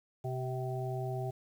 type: harmonic tone with a mistuned harmonic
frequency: 128.2 Hz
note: C3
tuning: 35 cents flat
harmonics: 1 / 3 / 5 / 6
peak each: -35 / -40 / -42 / -43 dBFS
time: 0.24-1.31 s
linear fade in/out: 10 ms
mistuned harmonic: 5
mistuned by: +25 cents
effects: 10-bit